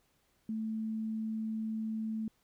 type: tone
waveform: sine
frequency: 220 Hz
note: A3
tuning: in tune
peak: -33 dBFS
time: 0.49-2.28 s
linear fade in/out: 2 ms
effects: pink hiss -73 dBFS RMS until 2.43 s